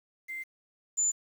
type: tone pair in turn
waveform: sine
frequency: 2085 / 7062 Hz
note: C7 / A8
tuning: -7 / +5 cents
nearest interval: octave + major sixth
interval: 2112 cents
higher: second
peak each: -35 / -24 dBFS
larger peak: second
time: 0.28-0.44 / 0.97-1.12 s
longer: first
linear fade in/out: 20 ms
effects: 9-bit